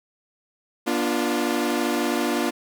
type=chord; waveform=sawtooth; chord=B diminished; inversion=none; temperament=equal with one note detuned; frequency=241.3 / 293.7 / 349.2 Hz; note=B3 / D4 / F4; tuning=-40 / 0 / 0 cents; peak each=-22 dBFS; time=0.86-2.51 s; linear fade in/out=20 ms; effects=none